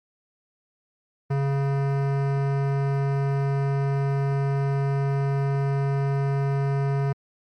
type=tone with hard clipping; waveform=sine; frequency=138.59 Hz; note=C#3; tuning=in tune; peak=-23 dBFS; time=1.3-7.13 s; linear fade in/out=10 ms; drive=18 dB; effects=MP3 64 kbps